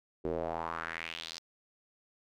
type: tone with band-pass filter sweep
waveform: square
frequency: 41.2 Hz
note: E1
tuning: in tune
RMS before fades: -38 dBFS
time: 0.24-1.39 s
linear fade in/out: 10 ms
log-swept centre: 390 to 5100 Hz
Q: 3.2
effects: none